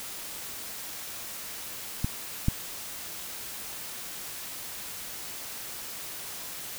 clicks, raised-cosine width 5 ms, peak -14 / -10 dBFS, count 2, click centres 2.045 / 2.484 s, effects white hiss -39 dBFS RMS until 6.78 s

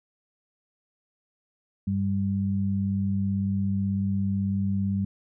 sine tone pair together, 98.23 / 196.3 Hz, G2 / G3, +4 / +3 cents, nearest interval octave, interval 1199 cents, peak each -27 / -25 dBFS, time 1.87-5.05 s, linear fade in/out 5 ms, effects none

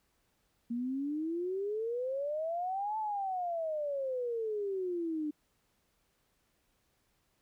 sine exponential two-way sweep, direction up then down, 231.7 to 880 to 295.1 Hz, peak -32 dBFS, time 0.7-5.31 s, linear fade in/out 10 ms, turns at 2.98 s, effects pink hiss -75 dBFS RMS until 7.41 s

